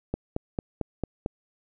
click train, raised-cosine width 2 ms, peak -14 dBFS, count 6, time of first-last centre 0.14-1.261 s, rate 4.46 Hz, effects none

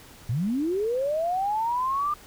sine linear sweep, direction up, 102.2 to 1209 Hz, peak -23 dBFS, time 0.29-2.14 s, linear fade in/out 5 ms, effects pink hiss -49 dBFS RMS until 2.26 s

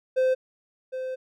triangle tone pair in turn, 517 / 517 Hz, C5 / C5, -21 / -21 cents, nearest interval unison, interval 0 cents, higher neither, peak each -17 / -27 dBFS, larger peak first, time 0.16-0.35 / 0.92-1.16 s, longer second, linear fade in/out 20 ms, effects none

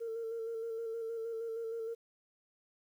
sine tone with vibrato, 455.2 Hz, A#4, 41 cents flat, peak -35 dBFS, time 0-1.95 s, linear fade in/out 20 ms, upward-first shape square, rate 6.4 Hz, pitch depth 24 cents each way, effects tanh soft clip ceiling -33 dBFS + 11-bit

